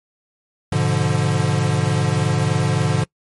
square chord, G# diminished seventh, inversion none, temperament equal with one note detuned, 102.87 / 123.47 / 146.83 / 174.61 Hz, G#2 / B2 / D3 / F3, -16 / 0 / 0 / 0 cents, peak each -23 / -23 / -20 / -25 dBFS, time 0.72-3.04 s, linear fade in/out 5 ms, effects noise-tail reverb RT60 0.1 s tail -24 dB re dry + MP3 48 kbps

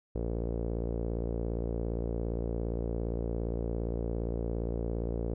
sawtooth tone with low-pass filter, 57.4 Hz, A#1, 26 cents flat, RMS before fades -33 dBFS, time 0.15-5.34 s, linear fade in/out 5 ms, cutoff 470 Hz, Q 2.9, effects none

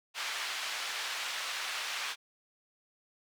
white band-pass noise, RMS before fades -37 dBFS, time 0.14-2.16 s, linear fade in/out 50 ms, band 1000 to 3700 Hz, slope 12 dB/octave, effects none

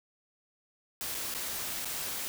white noise with dropouts, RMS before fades -36 dBFS, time 1.01-2.28 s, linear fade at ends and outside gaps 0 ms, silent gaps 1.145-1.149 / 1.34-1.348 / 1.847-1.855 s, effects none

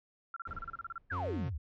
sine tone bursts, 1364 Hz, F6, 41 cents flat, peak -37 dBFS, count 12, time 0.34-0.98 s, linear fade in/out 2 ms, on 24 ms, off 32 ms
brown noise with exponential decay, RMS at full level -43 dBFS, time 0.47-1.35 s, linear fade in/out 2 ms, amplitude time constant 190 ms
sine exponential sweep, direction down, 1760 to 62.4 Hz, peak -34 dBFS, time 1.1-1.58 s, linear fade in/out 10 ms
45% pulse tone, 90.3 Hz, F#2, 42 cents flat, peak -36 dBFS, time 1.11-1.5 s, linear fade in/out 20 ms
effects low-pass 3000 Hz 12 dB/octave + MP3 48 kbps

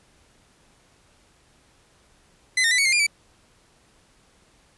sawtooth tone with pitch steps, 2030 / 1835 / 1993 / 2230 / 2113 / 2408 / 2304 Hz, B6 / A#6 / B6 / C#7 / C7 / D7 / D7, +47 / -28 / +15 / +10 / +16 / +43 / -34 cents, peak -14 dBFS, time 2.57-3.067 s, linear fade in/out 5 ms, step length 71 ms, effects pink hiss -59 dBFS RMS until 4.77 s + resampled to 24000 Hz

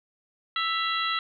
harmonic tone with a mistuned harmonic, 659.3 Hz, E5, in tune, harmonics 2 / 3 / 4 / 5 / 6, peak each -28 / -32 / -34 / -33 / -32 dBFS, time 0.56-1.19 s, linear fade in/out 2 ms, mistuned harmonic 4, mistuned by +80 cents, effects none

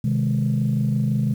sine chord, Ab major, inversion first, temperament just, 129.78 / 155.74 / 207.7 Hz, C3 / Eb3 / Ab3, -14 / +2 / 0 cents, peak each -20 / -24 / -22 dBFS, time 0.04-1.34 s, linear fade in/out 5 ms, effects tanh soft clip ceiling -12 dBFS + 8-bit

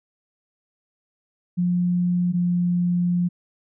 sine tone pair in turn, 177.3 / 176.18 Hz, F3 / F3, +26 / +15 cents, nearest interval unison, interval 11 cents, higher first, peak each -18 dBFS, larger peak neither, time 1.57-2.33 / 2.33-3.29 s, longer second, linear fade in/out 20 ms, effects none

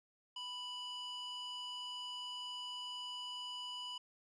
square tone with band-pass filter, 987.8 Hz, B5, in tune, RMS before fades -45 dBFS, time 0.36-3.98 s, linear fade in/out 5 ms, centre 3300 Hz, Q 2.1, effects resampled to 24000 Hz

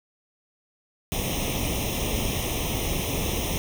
pink noise with comb filter, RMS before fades -27 dBFS, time 1.12-3.58 s, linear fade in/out 0 ms, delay 0.33 ms, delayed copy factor +0.9, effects none

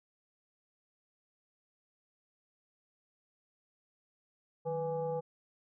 sine tone with frequency modulation, 493.9 Hz, B4, in tune, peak -32 dBFS, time 4.65-5.21 s, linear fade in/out 20 ms, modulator 339 Hz, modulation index 0.8, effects none

